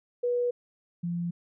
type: tone pair in turn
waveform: sine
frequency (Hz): 486.7 / 172.47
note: B4 / F3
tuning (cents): -25 / -21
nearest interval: octave + tritone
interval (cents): 1796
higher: first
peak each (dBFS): -24 / -28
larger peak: first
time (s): 0.23-0.51 / 1.03-1.31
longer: neither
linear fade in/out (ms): 10
effects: none

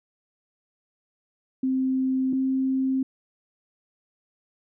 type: tone pair in turn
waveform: sine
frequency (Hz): 261.6 / 264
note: C4 / C4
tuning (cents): 0 / +16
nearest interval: unison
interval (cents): 16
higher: second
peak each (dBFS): -21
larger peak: neither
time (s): 1.63-2.33 / 2.33-3.03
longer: neither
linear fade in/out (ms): 5
effects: none

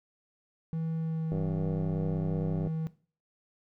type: tone with pitch glide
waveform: triangle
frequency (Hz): 162 to 159.95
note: E3 to D#3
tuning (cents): -30 to +48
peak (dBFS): -28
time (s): 0.73-2.87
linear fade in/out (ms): 0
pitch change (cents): -22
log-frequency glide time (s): 0.95-1.35
type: click train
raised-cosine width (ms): 2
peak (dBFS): -23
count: 130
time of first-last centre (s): 1.32-2.672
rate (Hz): 95.4
effects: noise-tail reverb RT60 0.4 s tail -17 dB re dry

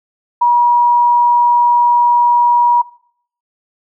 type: tone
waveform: sine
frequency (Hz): 960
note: B5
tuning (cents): -49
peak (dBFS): -7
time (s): 0.41-2.82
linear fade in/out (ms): 10
effects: noise-tail reverb RT60 0.6 s tail -19 dB re dry

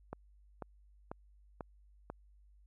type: click train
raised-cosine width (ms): 1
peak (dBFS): -27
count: 5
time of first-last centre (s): 0.13-2.1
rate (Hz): 2.03
effects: added 50 Hz sine -60 dBFS peak until 2.66 s

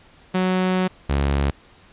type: tone pair in turn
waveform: sawtooth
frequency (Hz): 185 / 69.94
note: F#3 / C#2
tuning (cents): 0 / +16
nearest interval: octave + perfect fourth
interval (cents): 1684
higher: first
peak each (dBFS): -14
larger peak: neither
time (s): 0.34-0.88 / 1.09-1.51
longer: first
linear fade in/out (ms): 10
effects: pink hiss -51 dBFS RMS until 1.92 s + resampled to 8000 Hz

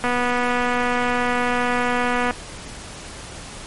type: click train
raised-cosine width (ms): 0.5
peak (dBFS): -7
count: 557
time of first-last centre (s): 0.04-2.309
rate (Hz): 245
effects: pink hiss -36 dBFS RMS until 3.66 s + MP3 48 kbps

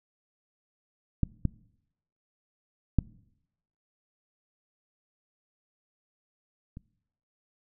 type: clicks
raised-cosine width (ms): 5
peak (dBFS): -12 / -13 / -9 / -29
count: 4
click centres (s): 1.233 / 1.453 / 2.987 / 6.771
effects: noise-tail reverb RT60 0.8 s tail -22 dB re dry

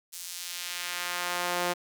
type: tone with high-pass filter sweep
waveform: sawtooth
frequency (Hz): 176.7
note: F3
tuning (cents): +21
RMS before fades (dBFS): -33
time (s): 0.12-1.74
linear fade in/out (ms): 20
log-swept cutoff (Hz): 7000 to 470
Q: 0.8
effects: none

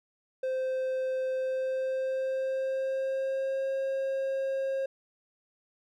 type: tone with pitch glide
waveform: triangle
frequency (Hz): 520 to 537.7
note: C5 to C5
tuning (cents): -11 to +47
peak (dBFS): -26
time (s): 0.43-4.86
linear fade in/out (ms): 5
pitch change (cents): +58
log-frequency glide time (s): 1.34-3.7
effects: none

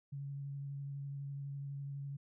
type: tone with vibrato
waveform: sine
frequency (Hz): 140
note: C#3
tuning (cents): +18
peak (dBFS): -40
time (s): 0.12-2.17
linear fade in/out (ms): 10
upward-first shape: triangle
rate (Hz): 12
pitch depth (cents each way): 17
effects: none

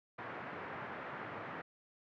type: band-pass noise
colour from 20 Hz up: white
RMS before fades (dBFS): -45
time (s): 0.18-1.62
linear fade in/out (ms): 10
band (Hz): 100 to 1800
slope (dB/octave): 24
effects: none

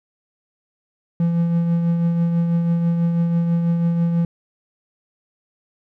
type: tone with tremolo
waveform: triangle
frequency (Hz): 169.4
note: E3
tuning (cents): +48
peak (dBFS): -12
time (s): 1.2-4.25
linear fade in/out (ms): 2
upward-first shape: triangle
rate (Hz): 6.1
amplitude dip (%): 40
effects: none

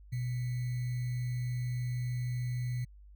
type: tone with sample-and-hold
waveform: sine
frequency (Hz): 123.47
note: B2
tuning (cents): 0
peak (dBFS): -31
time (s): 0.12-2.85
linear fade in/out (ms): 10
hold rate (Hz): 2100
effects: added 50 Hz sine -51 dBFS peak until 3.15 s

